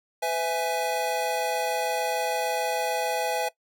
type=chord; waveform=square; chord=E major; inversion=second; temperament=equal with one note detuned; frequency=503.7 / 659.3 / 830.6 Hz; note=B4 / E5 / G#5; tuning=+34 / 0 / 0 cents; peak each=-31 / -30 / -29 dBFS; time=0.22-3.49 s; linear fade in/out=10 ms; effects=noise-tail reverb RT60 0.1 s tail -19 dB re dry